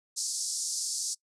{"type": "band-pass noise", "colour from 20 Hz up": "pink", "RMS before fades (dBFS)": -33, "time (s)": [0.16, 1.15], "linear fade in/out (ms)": 20, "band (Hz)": [4800, 9600], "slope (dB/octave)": 48, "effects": ["noise-tail reverb RT60 0.1 s tail -23 dB re dry"]}